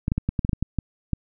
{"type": "clicks", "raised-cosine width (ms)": 5, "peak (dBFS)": -10, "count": 11, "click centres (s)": [0.081, 0.119, 0.18, 0.29, 0.392, 0.449, 0.493, 0.532, 0.626, 0.787, 1.133], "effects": []}